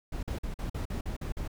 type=noise bursts; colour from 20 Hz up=brown; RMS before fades=-34 dBFS; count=9; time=0.12-1.478 s; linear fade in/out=5 ms; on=110 ms; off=46 ms; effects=none